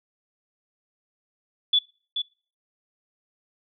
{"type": "tone with echo", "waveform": "sine", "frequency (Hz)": 3447, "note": "A7", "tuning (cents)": -36, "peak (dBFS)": -16, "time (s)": [1.73, 1.79], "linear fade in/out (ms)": 5, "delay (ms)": 430, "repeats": 1, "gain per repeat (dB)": -8, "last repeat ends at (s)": 2.22, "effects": ["noise-tail reverb RT60 0.4 s tail -23 dB re dry"]}